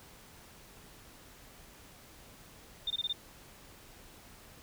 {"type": "tone bursts", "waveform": "sine", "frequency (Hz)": 3618, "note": "A7", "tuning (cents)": 48, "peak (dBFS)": -30, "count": 5, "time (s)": [2.87, 3.128], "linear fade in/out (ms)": 5, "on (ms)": 34, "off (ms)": 22, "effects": ["pink hiss -55 dBFS RMS until 4.62 s"]}